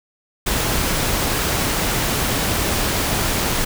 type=noise; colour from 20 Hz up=pink; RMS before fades=-20 dBFS; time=0.46-3.65 s; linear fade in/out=10 ms; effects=none